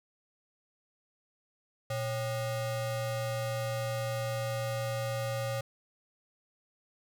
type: ring-modulated tone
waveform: square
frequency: 333.9 Hz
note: E4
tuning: 22 cents sharp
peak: -29 dBFS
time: 1.9-5.61 s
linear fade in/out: 5 ms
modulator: 215 Hz
effects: none